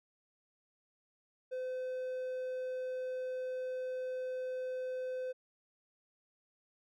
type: tone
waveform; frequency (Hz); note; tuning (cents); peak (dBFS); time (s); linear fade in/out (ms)
triangle; 511; C5; -41; -34; 1.51-5.33; 20
effects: none